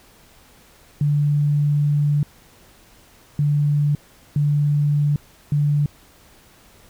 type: tone bursts at uneven times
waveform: sine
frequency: 146.3 Hz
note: D3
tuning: 6 cents flat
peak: -15 dBFS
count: 4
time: 1.01-2.23 / 3.39-3.95 / 4.36-5.16 / 5.52-5.86 s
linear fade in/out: 2 ms
effects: pink hiss -51 dBFS RMS until 6.89 s